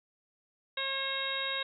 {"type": "harmonic tone", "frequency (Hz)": 540, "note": "C#5", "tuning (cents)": -45, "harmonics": [1, 2, 3, 4, 5, 6, 7], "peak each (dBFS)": [-41, -41, -38, -40, -41, -42, -35], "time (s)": [0.77, 1.63], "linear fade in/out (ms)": 5, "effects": []}